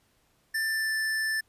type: tone with pitch glide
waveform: square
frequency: 1776 to 1761.7 Hz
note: A6 to A6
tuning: +16 to +2 cents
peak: -27 dBFS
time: 0.54-1.41 s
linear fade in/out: 10 ms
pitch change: -14 cents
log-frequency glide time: 0.66-0.93 s
effects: pink hiss -68 dBFS RMS until 1.48 s + resampled to 32000 Hz